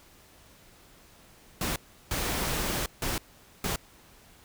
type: noise bursts at uneven times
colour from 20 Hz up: pink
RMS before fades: -30 dBFS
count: 4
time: 1.61-1.76 / 2.11-2.86 / 3.02-3.18 / 3.64-3.76 s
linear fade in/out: 2 ms
effects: pink hiss -56 dBFS RMS until 4.44 s